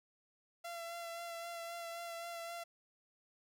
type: tone with vibrato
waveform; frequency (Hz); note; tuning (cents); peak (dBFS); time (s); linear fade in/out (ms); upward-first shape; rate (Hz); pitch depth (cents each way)
sawtooth; 679; F5; -49; -39; 0.64-2.64; 10; sine; 3.8; 19
effects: none